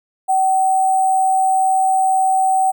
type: tone with sample-and-hold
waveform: sine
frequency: 761 Hz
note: F#5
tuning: 48 cents sharp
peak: -12 dBFS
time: 0.28-2.72 s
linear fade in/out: 20 ms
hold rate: 8820 Hz
effects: none